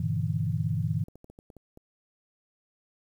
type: chord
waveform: sine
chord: E half-diminished seventh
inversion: first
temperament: just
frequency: 98.89 / 118.67 / 148.33 / 164.81 Hz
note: G2 / Bb2 / D3 / E3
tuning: +16 / +31 / +18 / 0 cents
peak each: -31 dBFS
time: 0-1.04 s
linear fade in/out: 5 ms
type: clicks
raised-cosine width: 2 ms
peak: -35 dBFS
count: 8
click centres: 1.084 / 1.156 / 1.244 / 1.3 / 1.389 / 1.502 / 1.567 / 1.774 s
effects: 10-bit